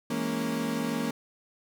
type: chord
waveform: 35% pulse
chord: A# half-diminished seventh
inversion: second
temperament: equal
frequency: 164.81 / 207.7 / 233.1 / 277.2 Hz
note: E3 / G#3 / A#3 / C#4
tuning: 0 / 0 / 0 / 0 cents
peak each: -35 / -35 / -29 / -32 dBFS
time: 0.1-1.11 s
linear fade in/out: 5 ms
effects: none